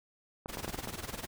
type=clicks; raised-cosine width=1 ms; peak=-24 dBFS; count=7; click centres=0.459 / 0.572 / 0.646 / 0.679 / 0.745 / 0.789 / 0.874 s
type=noise with tremolo; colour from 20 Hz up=pink; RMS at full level=-38 dBFS; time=0.48-1.27 s; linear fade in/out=20 ms; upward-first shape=sine; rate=20 Hz; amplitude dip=80%
effects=none